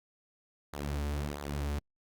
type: tone with flanger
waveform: sawtooth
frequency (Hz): 72.6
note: D2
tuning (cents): -19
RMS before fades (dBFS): -35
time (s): 0.73-1.79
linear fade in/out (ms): 5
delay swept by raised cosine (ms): 0.35 to 6.25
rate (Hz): 1.5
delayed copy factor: -0.7
effects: Opus 48 kbps